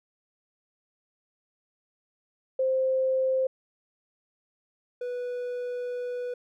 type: tone pair in turn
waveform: sine / triangle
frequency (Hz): 523.3 / 491.9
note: C5 / B4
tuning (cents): 0 / -7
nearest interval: minor second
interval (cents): 107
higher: first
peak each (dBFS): -22 / -28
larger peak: first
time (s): 2.59-3.47 / 5.01-6.34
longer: second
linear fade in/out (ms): 5
effects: none